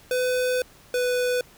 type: tone pair in turn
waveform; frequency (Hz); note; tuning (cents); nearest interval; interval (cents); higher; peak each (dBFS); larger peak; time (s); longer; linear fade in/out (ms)
square; 503 / 496.1; B4 / B4; +32 / +8; unison; 24; first; -22; neither; 0.11-0.62 / 0.94-1.41; first; 2
effects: pink hiss -52 dBFS RMS until 1.57 s